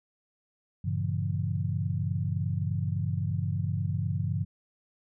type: chord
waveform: sine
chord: G diminished seventh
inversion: none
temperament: just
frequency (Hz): 98 / 117.6 / 141.12 / 169.34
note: G2 / Bb2 / Db3 / Fb3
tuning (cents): 0 / +16 / +31 / +47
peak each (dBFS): -30 / -35 / -32 / -34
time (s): 0.84-4.45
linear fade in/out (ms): 10
effects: none